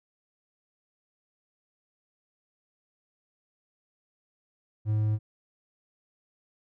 triangle tone, 107.3 Hz, A2, 43 cents flat, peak -21 dBFS, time 4.85-5.19 s, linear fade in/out 50 ms, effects none

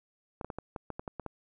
clicks, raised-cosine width 1 ms, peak -23 dBFS, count 10, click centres 0.412 / 0.446 / 0.502 / 0.586 / 0.762 / 0.903 / 0.995 / 1.078 / 1.197 / 1.263 s, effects none

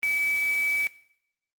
sine tone in noise, 2293 Hz, D7, 42 cents flat, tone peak -22 dBFS, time 0.03-0.87 s, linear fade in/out 0 ms, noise white, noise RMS -40 dBFS, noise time 0.03-0.87 s, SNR +15 dB, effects noise-tail reverb RT60 0.7 s tail -18 dB re dry + Opus 24 kbps

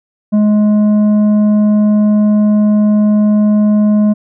sine tone with tanh clipping, 210.2 Hz, G#3, 21 cents sharp, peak -8 dBFS, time 0.32-4.14 s, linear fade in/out 20 ms, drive 7 dB, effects none

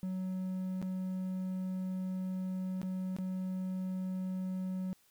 triangle tone with dropouts, 186.2 Hz, F#3, 11 cents sharp, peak -32 dBFS, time 0.03-4.93 s, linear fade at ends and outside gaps 0 ms, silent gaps 0.816-0.826 / 2.816-2.83 / 3.165-3.186 s, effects white hiss -68 dBFS RMS until 5.1 s

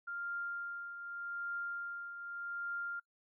sine tone with tremolo, 1396.9 Hz, F6, in tune, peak -36 dBFS, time 0.07-3 s, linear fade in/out 10 ms, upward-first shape triangle, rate 0.84 Hz, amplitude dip 60%, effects noise-tail reverb RT60 0.1 s tail -25 dB re dry

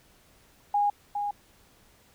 sine tone with echo, 820 Hz, G#5, 22 cents flat, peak -21 dBFS, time 0.74-0.9 s, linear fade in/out 5 ms, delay 410 ms, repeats 1, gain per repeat -6 dB, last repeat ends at 1.31 s, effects pink hiss -60 dBFS RMS until 2.14 s

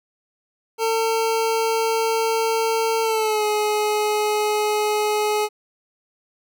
25% pulse tone with pitch glide, 450 to 422.3 Hz, A4 to G#4, +39 to +29 cents, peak -15 dBFS, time 0.78-5.49 s, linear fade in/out 50 ms, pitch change -110 cents, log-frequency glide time 3.03-3.44 s, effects none

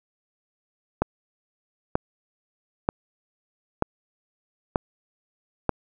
click train, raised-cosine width 1 ms, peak -6 dBFS, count 6, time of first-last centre 1.02-5.693 s, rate 1.07 Hz, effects none

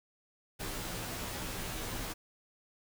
pink noise with comb filter, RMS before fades -39 dBFS, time 0.59-2.14 s, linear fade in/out 20 ms, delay 14 ms, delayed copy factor -0.95, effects none

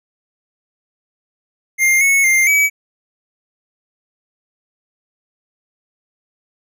square tone with pitch steps, 2111 / 2202 / 2104 / 2282 Hz, C7 / C#7 / C7 / C#7, +15 / -12 / +9 / +50 cents, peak -11 dBFS, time 1.78-2.7 s, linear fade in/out 50 ms, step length 230 ms, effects none

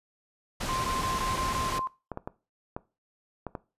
pink low-pass noise, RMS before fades -33 dBFS, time 0.6-1.79 s, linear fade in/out 10 ms, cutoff 8600 Hz, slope 12 dB/octave
sine tone bursts, 1046.5 Hz, C6, in tune, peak -29 dBFS, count 7, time 0.69-1.872 s, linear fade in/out 0 ms, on 150 ms, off 22 ms
clicks, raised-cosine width 1 ms, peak -20 dBFS, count 7, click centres 1.792 / 2.117 / 2.174 / 2.275 / 2.765 / 3.467 / 3.552 s
effects noise-tail reverb RT60 0.3 s tail -19 dB re dry + resampled to 32000 Hz

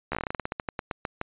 slowing click train, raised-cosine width 0.5 ms, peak -14 dBFS, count 19, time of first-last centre 0.12-1.214 s, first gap 13 ms, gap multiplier 1.16, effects resampled to 8000 Hz

